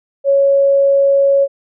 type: tone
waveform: sine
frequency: 554.4 Hz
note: C#5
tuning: in tune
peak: -8 dBFS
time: 0.24-1.48 s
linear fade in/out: 50 ms
effects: none